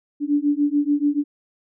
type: beating tone pair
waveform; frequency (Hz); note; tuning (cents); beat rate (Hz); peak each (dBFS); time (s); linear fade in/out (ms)
sine; 287.3 / 294.2; D4 / D4; -38 / +3; 6.9; -20; 0.2-1.24; 50
effects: none